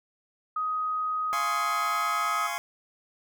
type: tone with pitch glide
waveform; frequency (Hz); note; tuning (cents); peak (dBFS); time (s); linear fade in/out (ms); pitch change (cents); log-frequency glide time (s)
sine; 1254 to 1267.1; D#6 to D#6; +13 to +31; -26; 0.56-2.47; 5; +18; 1.49-2.06
type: chord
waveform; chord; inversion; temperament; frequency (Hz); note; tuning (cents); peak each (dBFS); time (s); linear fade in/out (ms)
25% pulse; Db major seventh; first; just; 693 / 831.5 / 1039.4 / 1108.7; F5 / Ab5 / C6 / Db6; -14 / +2 / -12 / 0; -32; 1.33-2.58; 0
effects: none